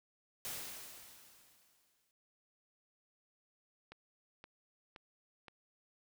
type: noise with exponential decay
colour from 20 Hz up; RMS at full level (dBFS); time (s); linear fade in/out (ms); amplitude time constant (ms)
white; -41; 0.45-2.11; 0; 360
type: click train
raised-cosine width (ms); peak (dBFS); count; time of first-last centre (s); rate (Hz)
0.3; -35; 4; 3.92-5.482; 1.92
effects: none